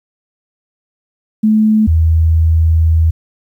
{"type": "tone pair in turn", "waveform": "sine", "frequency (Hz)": [216.3, 81.02], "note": ["A3", "E2"], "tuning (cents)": [-29, -29], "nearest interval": "octave + perfect fourth", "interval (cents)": 1700, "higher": "first", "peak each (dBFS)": -7, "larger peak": "neither", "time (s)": [[1.43, 1.87], [1.87, 3.11]], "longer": "second", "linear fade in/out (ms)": 10, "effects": ["8-bit"]}